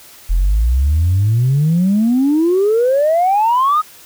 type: exponential sweep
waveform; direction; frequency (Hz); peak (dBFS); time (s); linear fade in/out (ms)
sine; up; 40.79 to 1277; -9; 0.29-3.82; 20
effects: tanh soft clip ceiling -7 dBFS + white hiss -41 dBFS RMS until 4.05 s